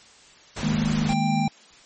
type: noise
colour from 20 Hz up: pink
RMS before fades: -31 dBFS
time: 0.56-1.14 s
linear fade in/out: 10 ms
type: chord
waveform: sine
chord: D# suspended fourth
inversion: none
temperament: equal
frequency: 155.56 / 207.7 / 233.1 Hz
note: D#3 / G#3 / A#3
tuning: 0 / 0 / 0 cents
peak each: -25 dBFS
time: 0.63-1.48 s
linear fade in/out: 2 ms
type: tone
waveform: square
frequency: 790 Hz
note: G5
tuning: 13 cents sharp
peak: -26 dBFS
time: 1.09-1.48 s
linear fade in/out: 2 ms
effects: white hiss -51 dBFS RMS until 1.85 s + MP3 32 kbps